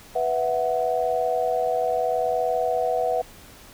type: chord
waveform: sine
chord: B suspended fourth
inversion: none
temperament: equal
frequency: 493.9 / 659.3 / 740 Hz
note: B4 / E5 / F#5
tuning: 0 / 0 / 0 cents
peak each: -25 dBFS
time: 0.15-3.22 s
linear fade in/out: 10 ms
effects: pink hiss -47 dBFS RMS until 3.73 s